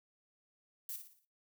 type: noise with echo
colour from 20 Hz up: violet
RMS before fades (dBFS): -42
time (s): 0.89-0.96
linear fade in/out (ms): 2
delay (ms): 58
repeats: 5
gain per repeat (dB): -7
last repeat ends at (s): 1.25
effects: noise-tail reverb RT60 0.2 s tail -17 dB re dry